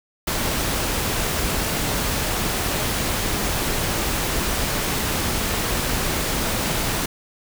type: noise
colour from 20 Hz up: pink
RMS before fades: -23 dBFS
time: 0.27-7.06 s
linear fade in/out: 5 ms
effects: none